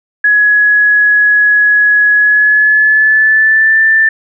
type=tone with pitch glide; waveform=sine; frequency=1681 to 1773.8 Hz; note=G#6 to A6; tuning=+20 to +14 cents; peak=-5 dBFS; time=0.24-4.09 s; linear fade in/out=5 ms; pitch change=+94 cents; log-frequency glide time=2.15-3.8 s; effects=none